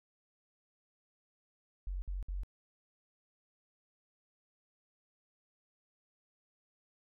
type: tone bursts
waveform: sine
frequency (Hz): 46.25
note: F#1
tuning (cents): 0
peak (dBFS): -35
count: 3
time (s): 1.87-2.434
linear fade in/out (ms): 0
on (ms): 150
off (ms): 57
effects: none